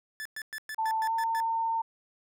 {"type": "tone bursts", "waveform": "45% pulse", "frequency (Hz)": 1741, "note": "A6", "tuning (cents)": -19, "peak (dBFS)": -35, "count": 8, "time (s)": [0.2, 1.402], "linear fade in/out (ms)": 0, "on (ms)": 54, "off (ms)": 110}
{"type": "tone with pitch glide", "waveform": "sine", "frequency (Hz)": [887, 907.7], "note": ["A5", "A#5"], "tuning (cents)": [14, -46], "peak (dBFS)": -26, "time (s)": [0.78, 1.82], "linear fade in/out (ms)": 10, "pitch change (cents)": 40, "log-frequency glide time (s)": [1.05, 1.14]}
{"effects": []}